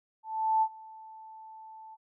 sine tone with ADSR envelope, 880 Hz, A5, in tune, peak -21 dBFS, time 0.23-1.97 s, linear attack 390 ms, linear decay 62 ms, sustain -24 dB, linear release 35 ms, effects none

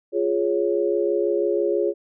sine chord, Db major, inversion first, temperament equal, 349.2 / 415.3 / 554.4 Hz, F4 / Ab4 / Db5, 0 / 0 / 0 cents, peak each -23 / -22 / -25 dBFS, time 0.12-1.94 s, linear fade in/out 50 ms, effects none

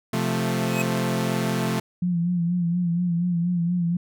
sawtooth chord, F major, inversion second, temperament equal, 130.81 / 174.61 / 220 Hz, C3 / F3 / A3, 0 / 0 / 0 cents, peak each -23 / -23 / -22 dBFS, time 0.13-1.8 s, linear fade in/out 5 ms
square tone with exponential growth, 2541 Hz, D#7, 36 cents sharp, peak -24 dBFS, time 0.59-0.82 s, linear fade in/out 5 ms, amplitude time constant 50 ms
sine tone with vibrato, 173.8 Hz, F3, 8 cents flat, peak -20 dBFS, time 2.02-3.97 s, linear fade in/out 5 ms, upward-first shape sine, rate 4.2 Hz, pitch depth 54 cents each way
effects none

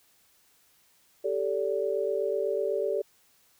sine chord, G suspended second, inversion none, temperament equal with one note detuned, 392 / 440 / 575.9 Hz, G4 / A4 / D5, 0 / 0 / -34 cents, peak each -30 dBFS, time 1.24-3.02 s, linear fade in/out 10 ms, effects white hiss -64 dBFS RMS until 3.59 s

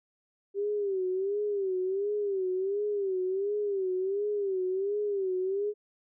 sine tone with vibrato, 392 Hz, G4, in tune, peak -27 dBFS, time 0.54-5.74 s, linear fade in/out 50 ms, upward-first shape sine, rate 1.4 Hz, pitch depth 110 cents each way, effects none

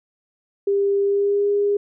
sine tone with pitch glide, 399.2 to 407.1 Hz, G4 to G#4, +32 to -35 cents, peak -16 dBFS, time 0.67-1.77 s, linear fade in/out 5 ms, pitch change +33 cents, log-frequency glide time 1.02-1.49 s, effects none

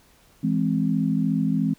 sine chord, E augmented, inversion none, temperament equal, 164.81 / 207.7 / 261.6 Hz, E3 / G#3 / B#3, 0 / 0 / 0 cents, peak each -24 dBFS, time 0.43-1.74 s, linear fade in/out 10 ms, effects pink hiss -57 dBFS RMS until 1.78 s

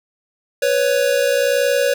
square tone pair together, 494.9 / 556 Hz, B4 / C#5, +4 / +5 cents, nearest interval major second, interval 201 cents, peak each -19 / -17 dBFS, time 0.62-1.94 s, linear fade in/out 5 ms, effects none

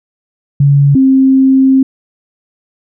sine tone pair in turn, 141.4 / 265.7 Hz, C#3 / C4, +35 / +27 cents, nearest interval major seventh, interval 1092 cents, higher second, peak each -4 / -4 dBFS, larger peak neither, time 0.6-0.95 / 0.95-1.83 s, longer second, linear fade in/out 5 ms, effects none

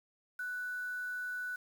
sine tone with quantisation, 1484 Hz, F#6, 5 cents sharp, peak -36 dBFS, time 0.39-1.56 s, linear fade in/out 5 ms, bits 9, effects none

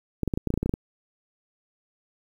clicks, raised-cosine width 3 ms, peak -12 dBFS, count 12, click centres 0.233 / 0.277 / 0.338 / 0.375 / 0.473 / 0.504 / 0.54 / 0.576 / 0.63 / 0.66 / 0.694 / 0.739 s, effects 8-bit

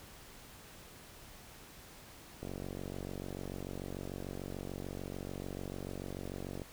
click train, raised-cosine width 2 ms, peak -28 dBFS, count 197, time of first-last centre 2.43-6.618 s, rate 46.8 Hz, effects pink hiss -54 dBFS RMS until 6.72 s

